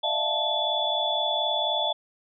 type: tone cluster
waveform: sine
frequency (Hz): 605 / 669 / 708 / 875 / 3443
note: D#5 / E5 / F5 / A5 / A7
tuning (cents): -49 / +25 / +23 / -10 / -38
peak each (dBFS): -31 / -32 / -33 / -30 / -26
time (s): 0.03-1.93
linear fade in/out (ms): 10
effects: none